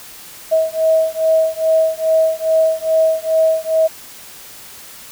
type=beating tone pair; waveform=sine; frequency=640 / 642.4 Hz; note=D#5 / E5; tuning=+49 / -45 cents; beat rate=2.4 Hz; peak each=-15 dBFS; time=0.51-3.88 s; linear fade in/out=20 ms; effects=white hiss -37 dBFS RMS until 5.11 s

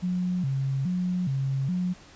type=tone with vibrato; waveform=sine; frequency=156.3 Hz; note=D#3; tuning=8 cents sharp; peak=-24 dBFS; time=0.02-1.94 s; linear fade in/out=20 ms; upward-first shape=square; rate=1.2 Hz; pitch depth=250 cents each way; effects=pink hiss -51 dBFS RMS until 2.15 s + resampled to 16000 Hz

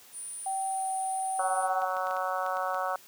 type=tone; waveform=sine; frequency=9397 Hz; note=D9; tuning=in tune; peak=-37 dBFS; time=0.12-1.69 s; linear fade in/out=50 ms
type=tone with pitch glide; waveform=sine; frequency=769 to 758.9 Hz; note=G5 to F#5; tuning=-33 to +44 cents; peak=-29 dBFS; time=0.46-1.85 s; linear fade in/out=5 ms; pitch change=-23 cents; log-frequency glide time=0.67-0.87 s
type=harmonic tone; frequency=185.8 Hz; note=F#3; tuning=7 cents sharp; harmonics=3 / 4 / 5 / 6 / 7 / 8; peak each=-35 / -33 / -37 / -35 / -35 / -39 dBFS; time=1.39-2.96 s; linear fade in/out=2 ms
type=clicks; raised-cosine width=0.2 ms; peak=-29 dBFS; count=8; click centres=1.819 / 1.968 / 2.07 / 2.11 / 2.167 / 2.464 / 2.57 / 2.745 s
effects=white hiss -54 dBFS RMS until 3.07 s + high-pass 100 Hz 12 dB/octave

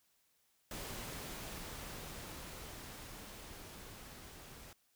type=noise with level ramp; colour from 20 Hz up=pink; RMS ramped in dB=-44 to -54 dBFS; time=0.71-4.73 s; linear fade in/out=2 ms; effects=white hiss -75 dBFS RMS until 4.95 s

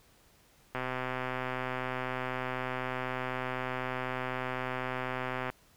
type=click train; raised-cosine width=0.5 ms; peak=-19 dBFS; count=609; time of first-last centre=0.75-5.5 s; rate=128 Hz; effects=pink hiss -63 dBFS RMS until 5.76 s

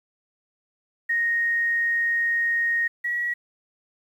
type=tone pair in turn; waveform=sine; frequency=1864 / 1920.8 Hz; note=A#6 / B6; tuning=-1 / -49 cents; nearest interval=minor second; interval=52 cents; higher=second; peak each=-20 / -23 dBFS; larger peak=first; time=1.09-2.88 / 3.04-3.34 s; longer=first; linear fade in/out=10 ms; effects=9-bit

